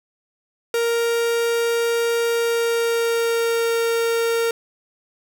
45% pulse tone with pitch glide, 466.2 to 461.6 Hz, A#4 to A#4, 0 to -17 cents, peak -18 dBFS, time 0.74-4.51 s, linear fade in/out 2 ms, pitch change -17 cents, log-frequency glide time 2.27-3.73 s, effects 10-bit

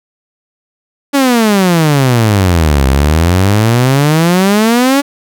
sawtooth exponential two-way sweep, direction down then up, 286.9 to 65.2 to 286.9 Hz, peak -3 dBFS, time 1.13-5.02 s, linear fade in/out 20 ms, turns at 2.87 s, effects none

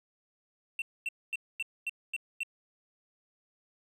triangle tone bursts, 2702 Hz, E7, 42 cents sharp, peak -29 dBFS, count 7, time 0.79-2.433 s, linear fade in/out 2 ms, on 29 ms, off 240 ms, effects resampled to 32000 Hz

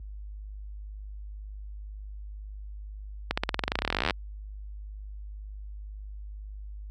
accelerating click train, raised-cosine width 0.3 ms, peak -9 dBFS, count 28, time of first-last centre 3.31-4.108 s, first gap 65 ms, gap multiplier 0.93, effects added 51 Hz sine -33 dBFS peak until 6.9 s + high-pass 60 Hz 12 dB/octave

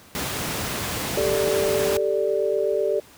pink noise, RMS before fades -27 dBFS, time 0.15-1.97 s, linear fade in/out 0 ms
sine chord, G suspended second, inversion none, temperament equal, 392 / 440 / 587.3 Hz, G4 / A4 / D5, 0 / 0 / 0 cents, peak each -24 dBFS, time 1.17-3 s, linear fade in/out 5 ms
effects pink hiss -49 dBFS RMS until 3.17 s + high-pass 80 Hz 12 dB/octave

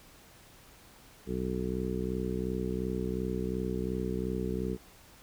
harmonic tone, 62.8 Hz, B1, 30 cents sharp, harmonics 1 / 2 / 3 / 4 / 5 / 6 / 7, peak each -38 / -41 / -35 / -40 / -41 / -37 / -38 dBFS, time 1.26-4.78 s, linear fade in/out 50 ms, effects pink hiss -56 dBFS RMS until 5.22 s

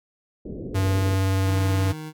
white low-pass noise, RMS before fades -34 dBFS, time 0.45-1.15 s, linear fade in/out 5 ms, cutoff 490 Hz, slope 48 dB/octave
square tone with vibrato, 95.8 Hz, G2, 39 cents flat, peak -20 dBFS, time 0.74-1.93 s, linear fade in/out 20 ms, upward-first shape sine, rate 19 Hz, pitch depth 12 cents each way
25% pulse tone, 155.56 Hz, D#3, in tune, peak -29 dBFS, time 1.44-2.13 s, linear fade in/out 50 ms
effects none

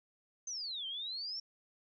sine exponential two-way sweep, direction down then up, 6320 to 3089 to 5550 Hz, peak -38 dBFS, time 0.47-1.4 s, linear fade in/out 5 ms, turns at 0.87 s, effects none

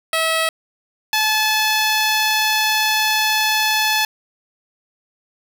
10% pulse tone pair in turn, 647 / 863.6 Hz, E5 / A5, -32 / -33 cents, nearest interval perfect fourth, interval 499 cents, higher second, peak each -8 / -7 dBFS, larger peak second, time 0.13-0.49 / 1.13-4.05 s, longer second, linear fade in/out 2 ms, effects none

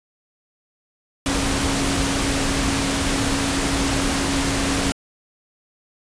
sine tone in noise, 275 Hz, C#4, 14 cents flat, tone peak -24 dBFS, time 1.26-4.92 s, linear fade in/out 0 ms, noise pink, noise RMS -22 dBFS, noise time 1.26-4.92 s, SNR -5 dB, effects resampled to 22050 Hz

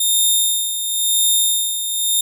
10% pulse tone with tremolo, 3652 Hz, A#7, 36 cents flat, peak -5 dBFS, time 0-2.21 s, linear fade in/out 5 ms, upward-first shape sine, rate 0.96 Hz, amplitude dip 60%, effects none

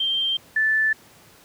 sine tone pair in turn, 3157 / 1754.5 Hz, G7 / A6, +12 / -5 cents, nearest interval minor seventh, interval 1017 cents, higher first, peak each -20 / -17 dBFS, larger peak second, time 0-0.37 / 0.56-0.93 s, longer neither, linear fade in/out 5 ms, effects pink hiss -51 dBFS RMS until 1.44 s + high-pass 80 Hz 12 dB/octave

